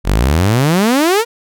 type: exponential sweep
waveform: sawtooth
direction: up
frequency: 42.48 to 484.4 Hz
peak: -6 dBFS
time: 0.04-1.25 s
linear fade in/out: 50 ms
effects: none